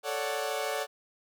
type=chord; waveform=sawtooth; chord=D major seventh; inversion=second; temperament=equal; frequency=440 / 554.4 / 587.3 / 740 Hz; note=A4 / C#5 / D5 / F#5; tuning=0 / 0 / 0 / 0 cents; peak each=-32 dBFS; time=0.03-0.87 s; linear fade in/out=50 ms; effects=none